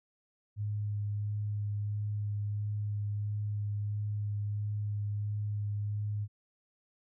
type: tone with vibrato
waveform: sine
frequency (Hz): 103.83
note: G#2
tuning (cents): 0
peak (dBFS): -31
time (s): 0.56-6.28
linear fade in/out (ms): 50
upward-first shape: sine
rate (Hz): 1.5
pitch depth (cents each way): 11
effects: none